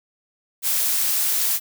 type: noise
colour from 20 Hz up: blue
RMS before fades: -21 dBFS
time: 0.62-1.6 s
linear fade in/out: 50 ms
effects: none